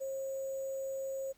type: tone with sample-and-hold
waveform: sine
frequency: 538 Hz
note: C5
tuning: 48 cents sharp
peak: -35 dBFS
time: 0-1.33 s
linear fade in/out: 20 ms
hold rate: 7350 Hz
effects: pink hiss -68 dBFS RMS until 1.37 s